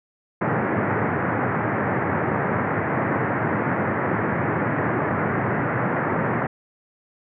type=band-pass noise; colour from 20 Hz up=pink; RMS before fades=-23 dBFS; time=0.41-6.47 s; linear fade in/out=5 ms; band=100 to 2000 Hz; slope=48 dB/octave; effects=none